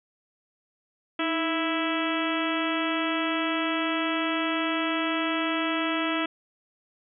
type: harmonic tone with a mistuned harmonic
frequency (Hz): 329.6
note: E4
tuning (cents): 0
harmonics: 1 / 2 / 3 / 4 / 5 / 6 / 7 / 8 / 9 / 10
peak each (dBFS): -28 / -33 / -36 / -32 / -37 / -36 / -38 / -35 / -39 / -37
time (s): 1.19-6.26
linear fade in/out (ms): 5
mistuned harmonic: 1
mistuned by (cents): -65
effects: none